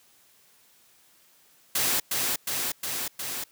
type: noise with echo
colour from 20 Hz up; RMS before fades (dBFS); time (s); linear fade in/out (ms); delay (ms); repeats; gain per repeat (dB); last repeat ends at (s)
white; -25; 1.75-2; 5; 360; 4; -2; 3.44
effects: white hiss -60 dBFS RMS until 3.51 s + high-pass 80 Hz 12 dB/octave